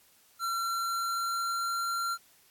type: tone with pitch glide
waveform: square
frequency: 1361 to 1373.6 Hz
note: F6 to F6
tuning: -45 to -29 cents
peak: -30 dBFS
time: 0.39-2.18 s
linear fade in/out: 50 ms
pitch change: +16 cents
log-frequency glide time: 0.54-1.79 s
effects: white hiss -62 dBFS RMS until 2.5 s + AAC 64 kbps